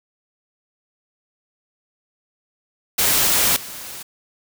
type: noise with level steps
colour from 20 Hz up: white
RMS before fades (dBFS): -17 / -34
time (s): 2.98-4.03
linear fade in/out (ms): 10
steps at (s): 3.56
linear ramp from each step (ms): 5
effects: none